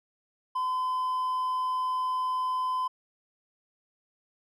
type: tone with hard clipping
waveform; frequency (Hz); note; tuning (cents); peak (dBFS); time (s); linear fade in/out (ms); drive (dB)
triangle; 1019; C6; -46; -27; 0.55-2.88; 10; 5
effects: none